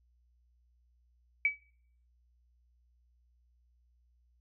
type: tone with exponential decay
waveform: sine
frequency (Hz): 2287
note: D7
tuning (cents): -47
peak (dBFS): -21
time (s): 1.45-1.6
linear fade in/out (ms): 2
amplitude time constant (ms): 32
effects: noise-tail reverb RT60 0.6 s tail -24 dB re dry + added 60 Hz sine -66 dBFS peak until 4.4 s